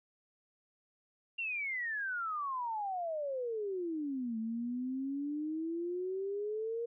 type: exponential two-way sweep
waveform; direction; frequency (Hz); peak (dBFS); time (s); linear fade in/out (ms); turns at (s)
sine; down then up; 2794 to 220 to 473.2; -34; 1.38-6.86; 10; 4.38
effects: none